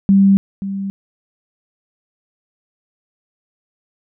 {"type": "tone with echo", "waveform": "sine", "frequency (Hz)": 196, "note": "G3", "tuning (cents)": 0, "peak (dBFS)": -7, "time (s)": [0.09, 0.37], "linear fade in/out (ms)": 0, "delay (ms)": 530, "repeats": 1, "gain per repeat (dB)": -13, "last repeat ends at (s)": 0.9, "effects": []}